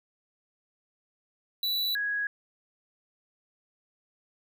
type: tone pair in turn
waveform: square / sine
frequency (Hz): 3951 / 1661.2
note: B7 / G#6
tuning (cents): 0 / 0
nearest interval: octave + minor third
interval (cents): 1500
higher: first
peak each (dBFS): -27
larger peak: neither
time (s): 1.63-1.95 / 1.95-2.27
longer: neither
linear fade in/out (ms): 2
effects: none